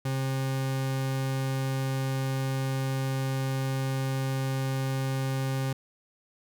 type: tone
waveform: 40% pulse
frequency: 133.6 Hz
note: C3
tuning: 36 cents sharp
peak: -26 dBFS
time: 0.05-5.73 s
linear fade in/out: 5 ms
effects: none

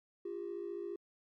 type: ring-modulated tone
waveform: triangle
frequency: 374.2 Hz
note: F#4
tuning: 20 cents sharp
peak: -32 dBFS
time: 0.25-0.96 s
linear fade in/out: 5 ms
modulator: 27.3 Hz
effects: tanh soft clip ceiling -34 dBFS + MP3 96 kbps

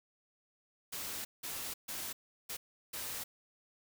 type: noise bursts at uneven times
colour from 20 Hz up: white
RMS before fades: -41 dBFS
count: 5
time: 0.92-1.25 / 1.43-1.74 / 1.88-2.13 / 2.49-2.57 / 2.93-3.24 s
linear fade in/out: 10 ms
effects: none

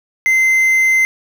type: tone with quantisation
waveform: triangle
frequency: 2071 Hz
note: C7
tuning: 18 cents flat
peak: -8 dBFS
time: 0.26-1.05 s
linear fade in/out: 0 ms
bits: 6
effects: none

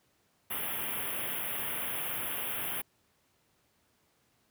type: band-stop noise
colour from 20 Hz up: white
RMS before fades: -35 dBFS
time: 0.5-2.82 s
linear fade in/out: 10 ms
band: 3400 to 10000 Hz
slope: 96 dB/octave
effects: pink hiss -71 dBFS RMS until 4.5 s + high-pass 80 Hz 12 dB/octave

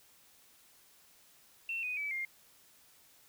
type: tone with pitch steps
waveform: sine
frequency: 2700 / 2490 / 2297 / 2118 Hz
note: E7 / D#7 / D7 / C7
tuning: +41 / +1 / -39 / +21 cents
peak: -34 dBFS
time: 1.69-2.25 s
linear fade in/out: 2 ms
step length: 140 ms
effects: white hiss -63 dBFS RMS until 3.28 s

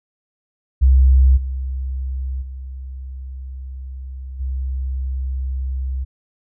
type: tone with level steps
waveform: sine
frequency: 65.41 Hz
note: C2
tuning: in tune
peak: -8 / -21 / -28 / -20 dBFS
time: 0.81-6.05 s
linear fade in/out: 20 ms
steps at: 1.36 / 2.41 / 4.39 s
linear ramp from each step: 20 ms
effects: none

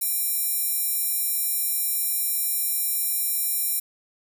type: tone with high-pass filter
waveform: square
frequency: 789 Hz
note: G5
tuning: 11 cents sharp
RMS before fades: -25 dBFS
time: 0.01-3.8 s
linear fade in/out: 10 ms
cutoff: 11000 Hz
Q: 1.7
effects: none

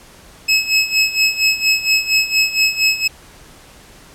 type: tone with tremolo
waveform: 25% pulse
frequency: 2579 Hz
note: E7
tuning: 39 cents flat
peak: -6 dBFS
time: 0.48-3.08 s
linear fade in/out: 10 ms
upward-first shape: sine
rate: 4.3 Hz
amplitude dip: 80%
effects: pink hiss -43 dBFS RMS until 4.14 s + low-pass 12000 Hz 12 dB/octave

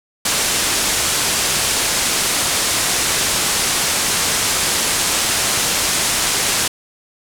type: low-pass noise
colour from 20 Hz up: white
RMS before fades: -18 dBFS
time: 0.25-6.68 s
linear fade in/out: 5 ms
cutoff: 10000 Hz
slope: 24 dB/octave
effects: none

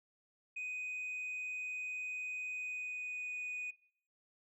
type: tone with pitch glide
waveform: sine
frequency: 2498 to 2481 Hz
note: D#7 to D#7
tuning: +6 to -6 cents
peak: -37 dBFS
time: 0.56-3.71 s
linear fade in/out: 10 ms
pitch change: -12 cents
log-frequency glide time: 2.5-3.36 s
effects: noise-tail reverb RT60 0.6 s tail -21 dB re dry + tanh soft clip ceiling -37 dBFS

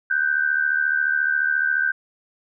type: tone pair together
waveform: sine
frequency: 1496 / 1570.3 Hz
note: F#6 / G6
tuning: +19 / +3 cents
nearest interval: minor second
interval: 84 cents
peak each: -22 / -20 dBFS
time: 0.1-1.92 s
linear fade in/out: 10 ms
effects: none

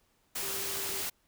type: tone in noise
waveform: sine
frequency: 392 Hz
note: G4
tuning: in tune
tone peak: -44 dBFS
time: 0.42-1.02 s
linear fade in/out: 10 ms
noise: white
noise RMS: -35 dBFS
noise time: 0.35-1.1 s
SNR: -12 dB
effects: pink hiss -71 dBFS RMS until 1.27 s

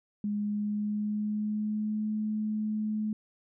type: tone with pitch glide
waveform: sine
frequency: 207 to 214.2 Hz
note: G#3 to A3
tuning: -5 to -46 cents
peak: -28 dBFS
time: 0.24-3.13 s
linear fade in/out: 2 ms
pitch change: +59 cents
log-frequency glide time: 0.35-2.1 s
effects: none

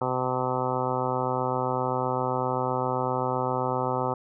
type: harmonic tone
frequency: 127.7 Hz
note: C3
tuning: 42 cents flat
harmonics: 1 / 2 / 3 / 4 / 5 / 6 / 7 / 8 / 9 / 10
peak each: -33 / -35 / -33 / -31 / -36 / -33 / -31 / -36 / -36 / -36 dBFS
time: 0.01-4.14 s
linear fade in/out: 5 ms
effects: none

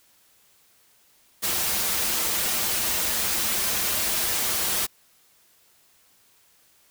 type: noise with comb filter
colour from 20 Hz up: white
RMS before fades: -25 dBFS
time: 1.42-4.87 s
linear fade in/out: 20 ms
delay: 7.2 ms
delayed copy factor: -0.5
effects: white hiss -60 dBFS RMS until 6.9 s

